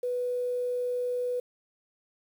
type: tone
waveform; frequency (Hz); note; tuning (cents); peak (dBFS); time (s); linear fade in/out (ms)
sine; 493.9; B4; 0; -27; 0.03-1.4; 5
effects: 9-bit